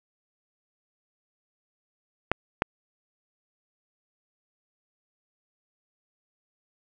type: clicks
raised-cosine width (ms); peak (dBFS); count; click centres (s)
0.5; -6; 2; 2.316 / 2.621
effects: none